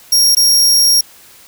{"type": "tone with dropouts", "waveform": "sawtooth", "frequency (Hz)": 5588, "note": "F8", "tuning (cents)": 0, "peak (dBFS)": -5, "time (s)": [0.12, 1.01], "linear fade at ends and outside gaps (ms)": 5, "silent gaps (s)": [0.35, 0.368], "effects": ["white hiss -42 dBFS RMS until 1.47 s"]}